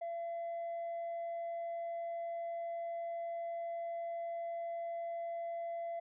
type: tone with tanh clipping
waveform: sine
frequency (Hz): 678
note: E5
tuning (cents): +49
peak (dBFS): -38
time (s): 0.01-6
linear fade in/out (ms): 10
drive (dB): 1
effects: none